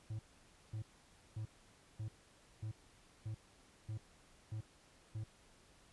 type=tone bursts; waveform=triangle; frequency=108.6 Hz; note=A2; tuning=22 cents flat; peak=-38 dBFS; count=9; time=0.1-5.239 s; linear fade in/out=5 ms; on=91 ms; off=540 ms; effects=pink hiss -66 dBFS RMS until 5.92 s + resampled to 24000 Hz